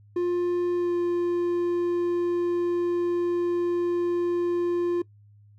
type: tone with pitch glide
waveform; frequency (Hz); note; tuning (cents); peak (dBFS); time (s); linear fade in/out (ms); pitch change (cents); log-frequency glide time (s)
triangle; 352.2 to 349; F4 to F4; +15 to -1; -20; 0.16-5.02; 5; -16; 0.76-0.94
effects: noise-tail reverb RT60 0.1 s tail -20 dB re dry + added 103 Hz sine -51 dBFS peak until 5.58 s